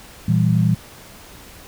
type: chord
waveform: sine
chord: E diminished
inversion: second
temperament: equal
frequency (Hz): 116.54 / 164.81 / 196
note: Bb2 / E3 / G3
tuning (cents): 0 / 0 / 0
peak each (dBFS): -17 / -17 / -20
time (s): 0.28-0.75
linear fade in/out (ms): 5
effects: pink hiss -42 dBFS RMS until 1.67 s